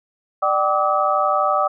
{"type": "tone cluster", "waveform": "sine", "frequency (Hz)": [596, 767, 1164, 1276], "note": ["D5", "G5", "D6", "D#6"], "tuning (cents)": [25, -38, -16, 43], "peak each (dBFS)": -21, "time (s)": [0.42, 1.68], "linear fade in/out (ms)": 10, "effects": []}